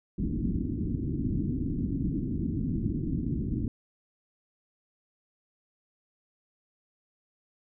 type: low-pass noise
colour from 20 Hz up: white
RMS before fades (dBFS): -30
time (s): 0.18-3.68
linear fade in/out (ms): 2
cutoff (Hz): 310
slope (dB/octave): 48
effects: none